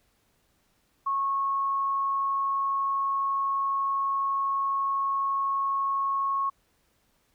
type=tone; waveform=sine; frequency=1097 Hz; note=C#6; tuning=18 cents flat; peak=-24 dBFS; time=1.06-6.5 s; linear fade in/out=10 ms; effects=pink hiss -69 dBFS RMS until 7.34 s